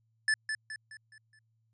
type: tone with echo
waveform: square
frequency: 1744 Hz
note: A6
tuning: 16 cents flat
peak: -25 dBFS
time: 0.28-0.34 s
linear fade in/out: 2 ms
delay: 210 ms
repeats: 5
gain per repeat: -7 dB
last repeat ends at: 1.39 s
effects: added 112 Hz sine -70 dBFS peak until 1.73 s + resampled to 24000 Hz